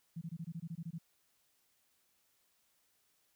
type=tone bursts; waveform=sine; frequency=165.8 Hz; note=E3; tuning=10 cents sharp; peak=-39 dBFS; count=11; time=0.16-0.985 s; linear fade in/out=10 ms; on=55 ms; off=22 ms; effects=white hiss -75 dBFS RMS until 3.35 s